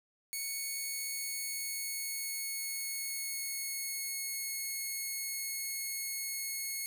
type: tone with pitch glide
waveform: 5% pulse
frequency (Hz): 2217 to 2183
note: C#7 to C#7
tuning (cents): 0 to -27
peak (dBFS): -26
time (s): 0.33-6.86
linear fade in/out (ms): 0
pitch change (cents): -27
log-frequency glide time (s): 0.49-4.52
effects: 10-bit